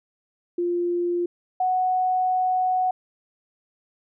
sine tone pair in turn, 349.2 / 739.9 Hz, F4 / F#5, 0 / 0 cents, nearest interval octave + minor second, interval 1300 cents, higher second, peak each -21 / -19 dBFS, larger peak second, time 0.58-1.26 / 1.6-2.91 s, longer second, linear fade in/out 5 ms, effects none

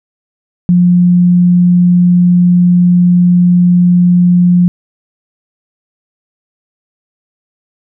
sine tone, 177.2 Hz, F3, 25 cents sharp, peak -4 dBFS, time 0.69-4.68 s, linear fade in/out 0 ms, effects none

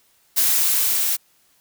blue noise with level ramp, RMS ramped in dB -17 to -21 dBFS, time 0.36-1.17 s, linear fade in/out 20 ms, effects white hiss -60 dBFS RMS until 1.6 s

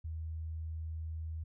sine tone, 80 Hz, D#2, 49 cents sharp, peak -37 dBFS, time 0.04-1.44 s, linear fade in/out 10 ms, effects none

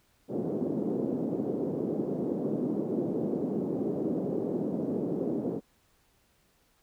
white band-pass noise, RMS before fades -31 dBFS, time 0.28-5.61 s, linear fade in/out 50 ms, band 170 to 420 Hz, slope 24 dB/octave, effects pink hiss -68 dBFS RMS until 6.82 s

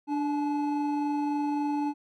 triangle tone pair together, 293.7 / 857.5 Hz, D4 / A5, 0 / -45 cents, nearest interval octave + perfect fifth, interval 1855 cents, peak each -25 / -30 dBFS, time 0.07-1.94 s, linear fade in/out 50 ms, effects none

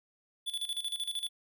square tone with tremolo, 3463 Hz, A7, 28 cents flat, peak -32 dBFS, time 0.46-1.29 s, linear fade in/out 20 ms, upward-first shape square, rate 13 Hz, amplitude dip 75%, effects none

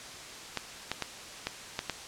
clicks, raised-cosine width 0.2 ms, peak -13 dBFS, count 6, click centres 0.573 / 0.916 / 1.023 / 1.47 / 1.791 / 1.897 s, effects white hiss -44 dBFS RMS until 2.07 s + low-pass 7000 Hz 12 dB/octave

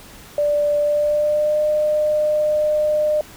sine tone with pitch glide, 587.3 to 605.2 Hz, D5 to D#5, 0 to -48 cents, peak -15 dBFS, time 0.38-3.21 s, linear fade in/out 2 ms, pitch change +52 cents, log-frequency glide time 0.77-1.6 s, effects pink hiss -42 dBFS RMS until 3.36 s

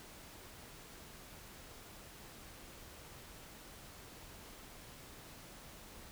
silence, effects pink hiss -54 dBFS RMS until 6.11 s

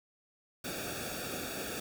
pink noise with comb filter, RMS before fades -39 dBFS, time 0.64-1.8 s, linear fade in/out 5 ms, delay 0.98 ms, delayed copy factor -0.95, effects none

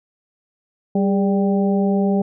harmonic tone with a mistuned harmonic, 196 Hz, G3, in tune, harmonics 1 / 2 / 3 / 4, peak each -16 / -22 / -26 / -28 dBFS, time 0.95-2.22 s, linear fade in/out 5 ms, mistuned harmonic 2, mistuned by +57 cents, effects none

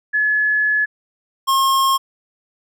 sine / square tone pair in turn, 1707 / 1075.3 Hz, G#6 / C6, +47 / +47 cents, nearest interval minor sixth, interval 800 cents, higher first, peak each -14 dBFS, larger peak neither, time 0.13-0.86 / 1.47-1.98 s, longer first, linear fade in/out 20 ms, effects none

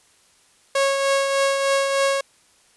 sawtooth tone with tremolo, 549 Hz, C#5, 17 cents flat, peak -12 dBFS, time 0.75-2.21 s, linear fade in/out 5 ms, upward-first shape triangle, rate 3.3 Hz, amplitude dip 45%, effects white hiss -57 dBFS RMS until 2.76 s + resampled to 24000 Hz

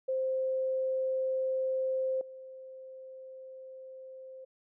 sine tone with level steps, 523.3 Hz, C5, in tune, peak -28 / -44 dBFS, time 0.08-4.45 s, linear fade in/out 10 ms, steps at 2.21 s, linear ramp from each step 2 ms, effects none

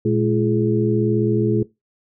sine tone cluster, 118.2 / 213.2 / 341.7 / 420.4 Hz, A#2 / G#3 / F4 / G#4, +24 / +46 / -38 / +21 cents, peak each -21 dBFS, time 0.05-1.63 s, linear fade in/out 5 ms, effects noise-tail reverb RT60 0.2 s tail -19 dB re dry

